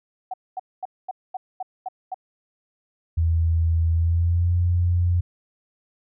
sine tone bursts, 750 Hz, F#5, 23 cents sharp, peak -26 dBFS, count 8, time 0.31-2.144 s, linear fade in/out 5 ms, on 28 ms, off 230 ms
sine tone with pitch glide, 82.41 to 87.82 Hz, E2 to F2, 0 to +10 cents, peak -17 dBFS, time 3.17-5.21 s, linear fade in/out 10 ms, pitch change +110 cents, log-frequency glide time 3.92-4.55 s
effects none

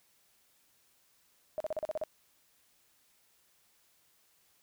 sine tone bursts, 622.3 Hz, D#5, in tune, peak -31 dBFS, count 8, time 1.58-2.037 s, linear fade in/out 0 ms, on 23 ms, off 39 ms, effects white hiss -69 dBFS RMS until 4.62 s

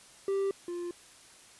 triangle tone pair in turn, 392 / 349.2 Hz, G4 / F4, 0 / 0 cents, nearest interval major second, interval 200 cents, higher first, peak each -25 / -32 dBFS, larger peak first, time 0.28-0.51 / 0.68-0.91 s, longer neither, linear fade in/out 2 ms, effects white hiss -55 dBFS RMS until 1.59 s + resampled to 24000 Hz

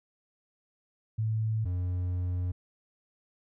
sine / triangle tone pair in turn, 110 / 89.85 Hz, A2 / F2, 0 / +50 cents, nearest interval major third, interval 350 cents, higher first, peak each -26 dBFS, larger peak neither, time 1.18-1.65 / 1.65-2.52 s, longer second, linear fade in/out 10 ms, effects none

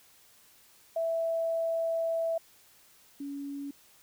sine tone pair in turn, 659.3 / 281.6 Hz, E5 / C#4, 0 / +27 cents, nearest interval octave + minor third, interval 1473 cents, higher first, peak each -27 / -35 dBFS, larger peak first, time 0.96-2.38 / 3.2-3.71 s, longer first, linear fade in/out 5 ms, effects white hiss -60 dBFS RMS until 4.02 s

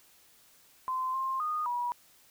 sine tone with pitch steps, 1033 / 1057 / 1231 / 968 Hz, C6 / C6 / D#6 / B5, -22 / +17 / -19 / -35 cents, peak -29 dBFS, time 0.88-1.92 s, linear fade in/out 0 ms, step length 260 ms, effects white hiss -61 dBFS RMS until 2.3 s

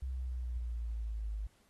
sine exponential sweep, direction down, 65.7 to 51.3 Hz, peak -35 dBFS, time 0.02-1.47 s, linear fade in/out 5 ms, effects pink hiss -70 dBFS RMS until 1.69 s + AAC 32 kbps

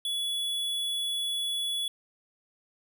square tone, 3400 Hz, G#7, 40 cents sharp, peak -29 dBFS, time 0.05-1.88 s, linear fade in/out 2 ms, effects none

